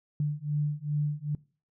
sine beating tone pair, 146.83 / 149.33 Hz, D3 / D3, 0 / +29 cents, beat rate 2.5 Hz, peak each -30 dBFS, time 0.2-1.35 s, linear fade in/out 2 ms, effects noise-tail reverb RT60 0.4 s tail -22 dB re dry

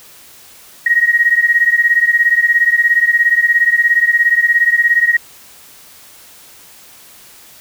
sine beating tone pair, 1882 / 1899 Hz, A#6 / A#6, +16 / +32 cents, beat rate 17 Hz, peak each -11 / -13 dBFS, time 0.86-5.17 s, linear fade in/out 5 ms, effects white hiss -41 dBFS RMS until 7.6 s

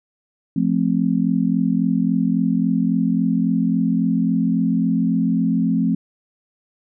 sine chord, F major, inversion none, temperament just, 174.61 / 218.3 / 261.9 Hz, F3 / A3 / C4, 0 / -13 / +2 cents, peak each -20 dBFS, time 0.56-5.95 s, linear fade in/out 5 ms, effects none

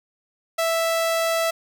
sawtooth tone, 659.3 Hz, E5, in tune, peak -16 dBFS, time 0.58-1.51 s, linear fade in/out 10 ms, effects none

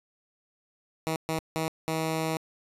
10% pulse tone bursts at uneven times, 160 Hz, D#3, 49 cents sharp, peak -19 dBFS, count 4, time 1.07-1.16 / 1.29-1.39 / 1.56-1.68 / 1.88-2.37 s, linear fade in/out 0 ms, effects resampled to 32000 Hz + 9-bit

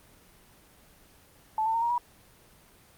sine tone with pitch steps, 872 / 894.4 / 917.5 / 941.1 / 965.3 Hz, A5 / A5 / A#5 / A#5 / B5, -16 / +28 / -28 / +16 / -40 cents, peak -24 dBFS, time 1.58-1.98 s, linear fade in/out 2 ms, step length 80 ms, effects pink hiss -57 dBFS RMS until 2.97 s + Opus 24 kbps

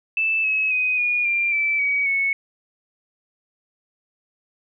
sine tone with pitch steps, 2637 / 2571 / 2506 / 2443 / 2382 / 2322 / 2264 / 2207 Hz, E7 / E7 / D#7 / D#7 / D7 / D7 / C#7 / C#7, 0 / -44 / +12 / -32 / +24 / -20 / +36 / -8 cents, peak -18 dBFS, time 0.17-2.33 s, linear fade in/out 2 ms, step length 270 ms, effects none

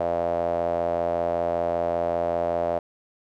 sawtooth tone with band-pass filter, 85.2 Hz, F2, 42 cents flat, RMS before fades -25 dBFS, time 0-2.79 s, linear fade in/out 5 ms, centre 630 Hz, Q 7, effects none

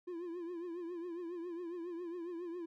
triangle tone with vibrato, 345.1 Hz, F4, 21 cents flat, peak -38 dBFS, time 0.07-2.66 s, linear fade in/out 10 ms, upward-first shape triangle, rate 7.3 Hz, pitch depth 100 cents each way, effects none

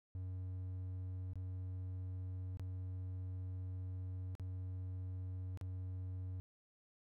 triangle tone with dropouts, 92.5 Hz, F#2, in tune, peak -39 dBFS, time 0.15-6.4 s, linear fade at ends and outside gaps 0 ms, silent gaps 1.334-1.356 / 2.572-2.596 / 4.352-4.397 / 5.574-5.612 s, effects none

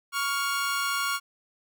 sawtooth tone pair together, 1116 / 1403.3 Hz, C#6 / F6, +11 / +8 cents, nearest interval major third, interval 397 cents, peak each -25 dBFS, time 0.12-1.2 s, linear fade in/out 50 ms, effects none

